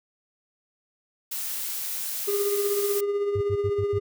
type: noise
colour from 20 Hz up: blue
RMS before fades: -31 dBFS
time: 1.31-3.01 s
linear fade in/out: 10 ms
type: tone with tremolo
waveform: triangle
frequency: 405.9 Hz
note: G#4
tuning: 40 cents flat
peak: -19 dBFS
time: 2.27-4 s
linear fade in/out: 20 ms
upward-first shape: triangle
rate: 16 Hz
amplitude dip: 50%
type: tone bursts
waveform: sine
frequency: 100.1 Hz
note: G2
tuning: 37 cents sharp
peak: -26 dBFS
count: 5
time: 3.35-3.988 s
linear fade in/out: 10 ms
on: 62 ms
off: 82 ms
effects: none